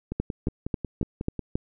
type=two click trains; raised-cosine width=3 ms; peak=-17 / -12 dBFS; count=8 / 6; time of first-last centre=0.12-1.393 / 0.2-1.555 s; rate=5.5 / 3.69 Hz; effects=none